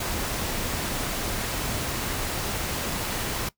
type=noise; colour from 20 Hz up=pink; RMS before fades=-29 dBFS; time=0-3.49 s; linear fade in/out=5 ms; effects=noise-tail reverb RT60 0.1 s tail -19 dB re dry